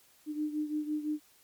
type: beating tone pair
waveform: sine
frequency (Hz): 301.1 / 307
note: D4 / D#4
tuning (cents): +43 / -23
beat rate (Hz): 5.9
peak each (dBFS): -32 / -37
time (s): 0.26-1.2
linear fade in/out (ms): 50
effects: white hiss -63 dBFS RMS until 1.43 s + MP3 96 kbps